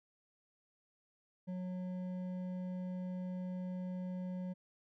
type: tone with hard clipping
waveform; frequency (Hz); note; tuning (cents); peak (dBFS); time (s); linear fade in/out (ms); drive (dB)
triangle; 182.6; F#3; -23; -40; 1.47-4.54; 20; 11
effects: none